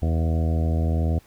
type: harmonic tone with a mistuned harmonic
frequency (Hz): 81.1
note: E2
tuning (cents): -28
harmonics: 1 / 2 / 3 / 4 / 5 / 6 / 7 / 8 / 9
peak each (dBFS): -20 / -28 / -31 / -35 / -40 / -37 / -39 / -38 / -40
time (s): 0.02-1.19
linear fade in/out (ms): 5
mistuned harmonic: 9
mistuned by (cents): -16
effects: pink hiss -56 dBFS RMS until 1.26 s